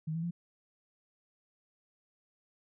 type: tone with pitch steps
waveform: sine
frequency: 157.4 / 164.56 / 172.04 Hz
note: D#3 / E3 / F3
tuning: +20 / -3 / -26 cents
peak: -32 dBFS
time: 0.07-0.31 s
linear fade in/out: 10 ms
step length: 80 ms
effects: none